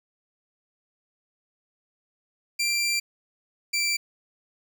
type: tone pair in turn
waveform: 20% pulse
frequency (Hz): 2363 / 2343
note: D7 / D7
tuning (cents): +10 / -5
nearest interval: unison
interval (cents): 15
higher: first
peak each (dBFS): -18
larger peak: neither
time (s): 2.59-3 / 3.73-3.97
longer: first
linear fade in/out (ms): 10
effects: none